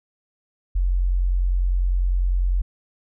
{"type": "tone", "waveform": "sine", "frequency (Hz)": 45, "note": "F#1", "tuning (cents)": -47, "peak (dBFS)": -17, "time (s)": [0.75, 2.62], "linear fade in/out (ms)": 10, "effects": []}